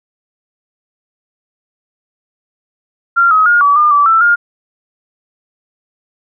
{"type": "tone with pitch steps", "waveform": "sine", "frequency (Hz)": [1383, 1270, 1424, 1145, 1206, 1157, 1330, 1414], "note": ["F6", "D#6", "F6", "D6", "D6", "D6", "E6", "F6"], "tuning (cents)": [-17, 35, 33, -44, 46, -26, 15, 21], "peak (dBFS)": -6, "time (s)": [3.16, 4.36], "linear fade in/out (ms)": 20, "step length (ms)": 150, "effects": []}